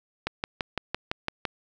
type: click train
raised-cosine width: 0.3 ms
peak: -11 dBFS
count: 8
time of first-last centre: 0.27-1.452 s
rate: 5.92 Hz
effects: none